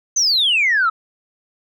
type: exponential sweep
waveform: sine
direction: down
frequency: 6320 to 1265 Hz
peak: -12 dBFS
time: 0.16-0.9 s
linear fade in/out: 10 ms
effects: tanh soft clip ceiling -9 dBFS